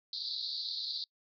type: band-pass noise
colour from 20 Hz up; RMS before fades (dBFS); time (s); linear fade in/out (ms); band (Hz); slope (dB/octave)
white; -38; 0.13-1.04; 2; 3800 to 4700; 96
effects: noise-tail reverb RT60 0.1 s tail -26 dB re dry